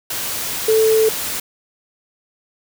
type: tone in noise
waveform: sine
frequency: 440 Hz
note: A4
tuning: in tune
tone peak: -11 dBFS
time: 0.68-1.09 s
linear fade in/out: 5 ms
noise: white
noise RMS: -24 dBFS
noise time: 0.1-1.4 s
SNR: +10 dB
effects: none